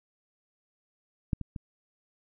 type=clicks; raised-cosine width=5 ms; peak=-14 / -23 / -24 dBFS; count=3; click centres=1.332 / 1.413 / 1.562 s; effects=none